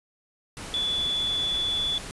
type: tone in noise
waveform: sine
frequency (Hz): 3447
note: A7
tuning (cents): -36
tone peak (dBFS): -24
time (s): 0.74-1.98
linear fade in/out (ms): 0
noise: pink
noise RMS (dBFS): -38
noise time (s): 0.57-2.11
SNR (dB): +11
effects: resampled to 24000 Hz